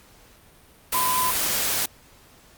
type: tone in noise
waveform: sine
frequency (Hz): 1013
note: B5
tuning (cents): +44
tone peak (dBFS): -22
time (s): 0.94-1.31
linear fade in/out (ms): 5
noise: white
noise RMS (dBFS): -24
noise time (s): 0.92-1.86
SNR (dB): -1
effects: pink hiss -53 dBFS RMS until 2.57 s + Opus 48 kbps